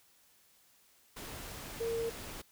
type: tone in noise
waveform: sine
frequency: 459.5 Hz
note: A#4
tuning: 25 cents flat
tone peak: -32 dBFS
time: 1.8-2.1 s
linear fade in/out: 10 ms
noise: pink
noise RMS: -45 dBFS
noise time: 1.16-2.42 s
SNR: +10 dB
effects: white hiss -66 dBFS RMS until 2.51 s